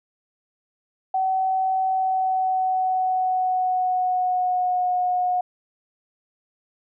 sine tone with pitch glide, 758 to 725.4 Hz, F#5 to F#5, +42 to -34 cents, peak -19 dBFS, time 1.14-5.41 s, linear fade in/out 5 ms, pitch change -76 cents, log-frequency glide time 1.88-4.93 s, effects none

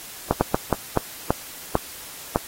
slowing click train, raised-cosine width 1 ms, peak -3 dBFS, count 8, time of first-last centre 0.31-2.359 s, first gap 100 ms, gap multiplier 1.35, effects white hiss -39 dBFS RMS until 2.47 s + AAC 48 kbps

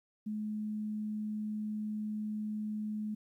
sine tone, 212.9 Hz, G#3, 43 cents sharp, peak -34 dBFS, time 0.26-3.15 s, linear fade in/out 10 ms, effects 12-bit

